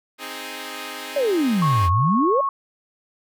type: chord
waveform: 5% pulse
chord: Ab major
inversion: first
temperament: equal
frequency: 261.6 / 311.1 / 415.3 Hz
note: C4 / Eb4 / Ab4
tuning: 0 / 0 / 0 cents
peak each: -24 dBFS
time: 0.18-1.9 s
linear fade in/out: 50 ms
type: exponential two-way sweep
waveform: sine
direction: down then up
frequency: 594 to 82.41 to 594 Hz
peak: -17 dBFS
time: 1.16-2.41 s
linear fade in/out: 5 ms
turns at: 1.89 s
type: tone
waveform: sine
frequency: 1097 Hz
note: C#6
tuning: 18 cents flat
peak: -19 dBFS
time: 1.62-2.49 s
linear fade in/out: 2 ms
effects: none